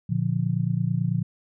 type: chord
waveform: sine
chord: Bb major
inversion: none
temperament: just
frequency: 116.54 / 145.68 / 174.81 Hz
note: Bb2 / D3 / F3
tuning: 0 / -14 / +2 cents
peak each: -26 dBFS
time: 0.09-1.23 s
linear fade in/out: 10 ms
effects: none